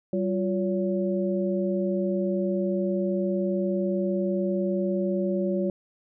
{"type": "tone cluster", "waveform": "sine", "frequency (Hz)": [193.3, 353.5, 564], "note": ["G3", "F4", "C#5"], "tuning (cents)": [-24, 21, 30], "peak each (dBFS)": [-26, -28, -29], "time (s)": [0.13, 5.7], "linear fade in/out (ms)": 2, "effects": []}